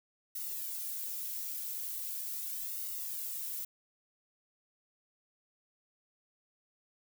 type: noise with flanger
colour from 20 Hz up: violet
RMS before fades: -39 dBFS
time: 0.35-3.65 s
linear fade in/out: 5 ms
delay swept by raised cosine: 1.2 to 3.2 ms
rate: 0.4 Hz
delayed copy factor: -0.95
effects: none